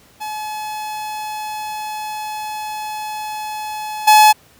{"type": "tone with level steps", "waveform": "45% pulse", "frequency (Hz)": 854, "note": "G#5", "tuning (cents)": 48, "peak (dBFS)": [-24, -6], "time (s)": [0.2, 4.33], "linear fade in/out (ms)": 20, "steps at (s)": 4.07, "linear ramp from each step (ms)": 10, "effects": ["pink hiss -50 dBFS RMS until 4.59 s", "high-pass 60 Hz 12 dB/octave"]}